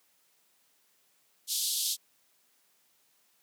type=band-pass noise; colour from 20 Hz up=pink; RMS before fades=-31 dBFS; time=1.47-1.97 s; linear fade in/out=50 ms; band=3400 to 14000 Hz; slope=48 dB/octave; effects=white hiss -69 dBFS RMS until 3.42 s + high-pass 150 Hz 12 dB/octave